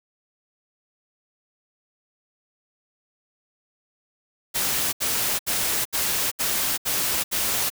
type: noise bursts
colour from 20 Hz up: white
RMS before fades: -24 dBFS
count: 7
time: 4.54-7.702 s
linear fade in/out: 20 ms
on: 390 ms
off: 72 ms
effects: none